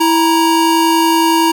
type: tone pair together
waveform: square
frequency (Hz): 330 / 939.3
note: E4 / A#5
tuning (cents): +2 / +13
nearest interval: octave + tritone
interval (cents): 1811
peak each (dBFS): -13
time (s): 0-1.52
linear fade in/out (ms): 10
effects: none